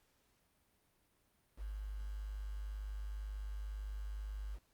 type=tone with quantisation; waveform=sine; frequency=51 Hz; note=G#1; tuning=31 cents flat; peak=-40 dBFS; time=1.57-4.59 s; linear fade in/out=50 ms; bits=10; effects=pink hiss -75 dBFS RMS until 4.73 s + Opus 48 kbps